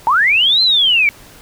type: linear two-way sweep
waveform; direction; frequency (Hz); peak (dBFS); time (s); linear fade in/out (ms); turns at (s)
sine; up then down; 849 to 4156 to 2227; -9; 0.07-1.09; 0; 0.62
effects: pink hiss -41 dBFS RMS until 1.41 s